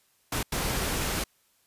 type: noise bursts at uneven times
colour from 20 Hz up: pink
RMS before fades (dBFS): -29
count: 2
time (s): 0.32-0.43 / 0.52-1.24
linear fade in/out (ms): 5
effects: white hiss -67 dBFS RMS until 1.66 s + resampled to 32000 Hz